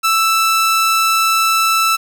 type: tone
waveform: sawtooth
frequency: 1322 Hz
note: E6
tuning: 5 cents sharp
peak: -8 dBFS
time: 0.03-1.97 s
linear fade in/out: 20 ms
effects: 7-bit

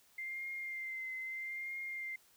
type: tone with vibrato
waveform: sine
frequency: 2093 Hz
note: C7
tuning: in tune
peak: -39 dBFS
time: 0.18-2.16 s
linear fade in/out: 5 ms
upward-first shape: triangle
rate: 0.78 Hz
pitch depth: 33 cents each way
effects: white hiss -67 dBFS RMS until 2.36 s

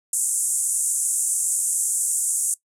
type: band-pass noise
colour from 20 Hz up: white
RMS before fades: -23 dBFS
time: 0.13-2.54 s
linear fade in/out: 2 ms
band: 7300 to 10000 Hz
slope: 48 dB/octave
effects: noise-tail reverb RT60 0.1 s tail -19 dB re dry

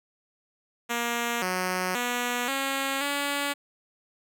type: tone with pitch steps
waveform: 5% pulse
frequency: 236.4 / 183.7 / 243.8 / 272.3 / 284.5 Hz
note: A#3 / F#3 / B3 / C#4 / C#4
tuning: +24 / -12 / -22 / -31 / +45 cents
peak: -15 dBFS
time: 0.89-3.54 s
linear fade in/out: 20 ms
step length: 530 ms
effects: none

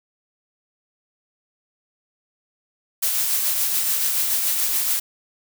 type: noise with tremolo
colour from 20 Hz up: blue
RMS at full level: -20 dBFS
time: 3.02-5 s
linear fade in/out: 10 ms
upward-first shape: triangle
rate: 7 Hz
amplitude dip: 35%
effects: none

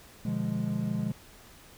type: chord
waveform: triangle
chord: B diminished seventh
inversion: none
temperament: equal with one note detuned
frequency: 123.47 / 149.05 / 174.61 / 207.7 Hz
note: B2 / D3 / F3 / Ab3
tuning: 0 / +26 / 0 / 0 cents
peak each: -33 / -34 / -32 / -29 dBFS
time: 0.25-1.12 s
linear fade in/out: 5 ms
effects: pink hiss -53 dBFS RMS until 1.77 s

